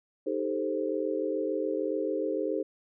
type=chord; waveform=sine; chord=A half-diminished seventh; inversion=second; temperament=equal with one note detuned; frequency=311.1 / 393.1 / 440 / 523.3 Hz; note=Eb4 / G4 / A4 / C5; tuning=0 / +5 / 0 / 0 cents; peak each=-33 dBFS; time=0.26-2.63 s; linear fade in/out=10 ms; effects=none